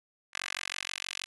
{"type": "tone with high-pass filter sweep", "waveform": "10% pulse", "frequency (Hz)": 46.25, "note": "F#1", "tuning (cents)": 0, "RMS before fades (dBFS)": -38, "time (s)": [0.33, 1.26], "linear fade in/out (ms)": 20, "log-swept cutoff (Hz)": [1800, 2800], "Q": 1.5, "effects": ["resampled to 22050 Hz"]}